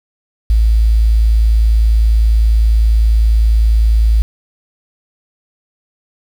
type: tone with quantisation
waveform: sine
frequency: 55 Hz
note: A1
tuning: in tune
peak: -7 dBFS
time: 0.5-4.22 s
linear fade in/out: 0 ms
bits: 6
effects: none